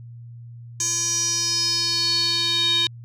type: tone with band-pass filter sweep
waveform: square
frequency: 340.2 Hz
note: F4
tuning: 45 cents flat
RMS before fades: -22 dBFS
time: 0.8-2.87 s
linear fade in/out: 2 ms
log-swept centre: 6500 to 3600 Hz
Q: 8.1
effects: added 118 Hz sine -37 dBFS peak until 3.04 s